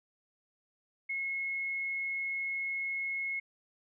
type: tone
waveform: sine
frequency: 2173 Hz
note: C#7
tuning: 35 cents flat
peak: -32 dBFS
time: 1.09-3.4 s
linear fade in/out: 10 ms
effects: none